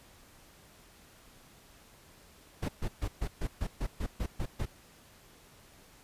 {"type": "noise bursts", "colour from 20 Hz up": "brown", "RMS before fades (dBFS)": -32, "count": 11, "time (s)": [2.62, 4.657], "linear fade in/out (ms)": 10, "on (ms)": 67, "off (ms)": 130, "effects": ["pink hiss -58 dBFS RMS until 6.03 s", "resampled to 32000 Hz"]}